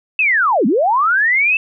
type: linear two-way sweep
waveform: sine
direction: down then up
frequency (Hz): 2671 to 191.3 to 2671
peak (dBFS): -11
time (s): 0.19-1.57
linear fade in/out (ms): 2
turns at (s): 0.66
effects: none